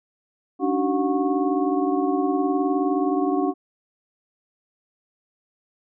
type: tone cluster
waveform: sine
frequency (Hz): 284.8 / 304.1 / 378.5 / 725 / 1098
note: C#4 / D#4 / F#4 / F#5 / C#6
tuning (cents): +47 / -40 / +39 / -35 / -17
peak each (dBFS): -23 / -26 / -25 / -27 / -32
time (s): 0.59-3.54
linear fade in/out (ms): 50
effects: none